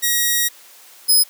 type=tone pair in turn; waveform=5% pulse; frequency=1900 / 5072 Hz; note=A#6 / D#8; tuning=+33 / +32 cents; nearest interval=octave + perfect fourth; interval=1699 cents; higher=second; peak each=-5 dBFS; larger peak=neither; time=0.02-0.49 / 1.08-1.24 s; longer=first; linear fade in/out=20 ms; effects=white hiss -45 dBFS RMS until 1.29 s + high-pass 400 Hz 12 dB/octave